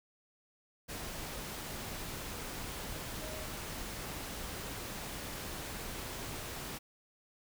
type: tone in noise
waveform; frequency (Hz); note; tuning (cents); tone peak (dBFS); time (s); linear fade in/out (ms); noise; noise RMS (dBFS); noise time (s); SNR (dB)
sine; 622.3; D#5; 0; -47; 3.2-3.46; 20; pink; -42; 0.88-6.79; -8
effects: none